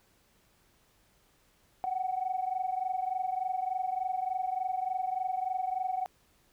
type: tone pair together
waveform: sine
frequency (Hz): 740 / 763.4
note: F#5 / G5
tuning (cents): 0 / -46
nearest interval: minor second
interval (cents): 54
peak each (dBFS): -31 / -33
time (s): 1.84-6.06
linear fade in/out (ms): 0
effects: tanh soft clip ceiling -22 dBFS + pink hiss -67 dBFS RMS until 6.52 s